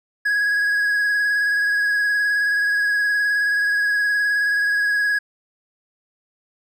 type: tone with vibrato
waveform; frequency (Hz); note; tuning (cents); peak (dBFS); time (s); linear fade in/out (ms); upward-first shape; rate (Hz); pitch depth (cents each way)
triangle; 1661.2; G#6; 0; -15; 0.25-5.19; 10; triangle; 19; 28
effects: none